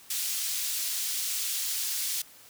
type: high-pass noise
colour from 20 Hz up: pink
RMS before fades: -31 dBFS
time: 0.1-2.22 s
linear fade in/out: 5 ms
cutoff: 4500 Hz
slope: 12 dB/octave
effects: white hiss -53 dBFS RMS until 2.49 s + high-pass 60 Hz 12 dB/octave